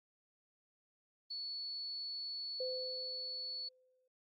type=tone; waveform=sine; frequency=4424 Hz; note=C#8; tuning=4 cents flat; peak=-40 dBFS; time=1.3-3.69 s; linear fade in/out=10 ms
type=tone with exponential decay; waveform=sine; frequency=511 Hz; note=C5; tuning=41 cents flat; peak=-36 dBFS; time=2.6-4.08 s; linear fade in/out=5 ms; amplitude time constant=320 ms
effects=Opus 32 kbps